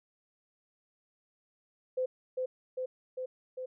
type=tone with echo; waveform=sine; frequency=512 Hz; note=C5; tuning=38 cents flat; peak=-28 dBFS; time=1.97-2.06 s; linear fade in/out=10 ms; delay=400 ms; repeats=4; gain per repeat=-2 dB; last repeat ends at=3.66 s; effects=none